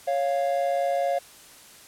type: tone pair together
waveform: triangle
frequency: 554.4 / 698.5 Hz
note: C#5 / F5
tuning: 0 / 0 cents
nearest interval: major third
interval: 400 cents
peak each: -23 dBFS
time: 0.07-1.19 s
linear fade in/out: 10 ms
effects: white hiss -49 dBFS RMS until 1.87 s + low-pass 12000 Hz 12 dB/octave